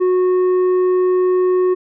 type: tone with tanh clipping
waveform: sine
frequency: 366.4 Hz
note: F#4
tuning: 17 cents flat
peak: -13 dBFS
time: 0-1.75 s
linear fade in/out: 20 ms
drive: 6 dB
effects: none